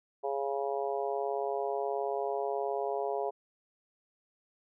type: harmonic tone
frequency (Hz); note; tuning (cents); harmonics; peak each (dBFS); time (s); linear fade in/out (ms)
138.59; C#3; 0; 3 / 4 / 5 / 6 / 7; -34 / -37 / -35 / -40 / -42; 0.23-3.31; 20
effects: none